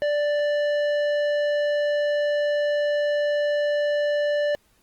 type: tone with tanh clipping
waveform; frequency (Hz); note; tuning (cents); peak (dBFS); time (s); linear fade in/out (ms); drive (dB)
triangle; 587.3; D5; 0; -22; 0.02-4.55; 0; 16
effects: pink hiss -63 dBFS RMS until 4.82 s + Opus 24 kbps